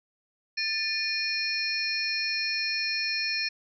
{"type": "tone cluster", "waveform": "sine", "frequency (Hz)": [1774, 2450, 4274, 5260, 5560], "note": ["A6", "D#7", "C8", "E8", "F8"], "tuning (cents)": [14, -27, 36, -5, -9], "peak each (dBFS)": [-35, -30, -33, -33, -37], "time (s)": [0.57, 3.49], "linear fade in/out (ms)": 10, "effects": []}